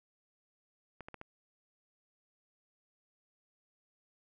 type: clicks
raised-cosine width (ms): 0.5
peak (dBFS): -30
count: 4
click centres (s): 1.007 / 1.085 / 1.143 / 1.214
effects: none